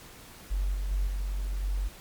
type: tone with level steps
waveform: sine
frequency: 47.14 Hz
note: F#1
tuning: 33 cents sharp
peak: -25 / -28 / -24 / -28 / -26 dBFS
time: 0.5-1.89 s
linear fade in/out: 20 ms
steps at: 0.74 / 0.91 / 1.07 / 1.63 s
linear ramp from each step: 2 ms
effects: pink hiss -49 dBFS RMS until 2 s + MP3 96 kbps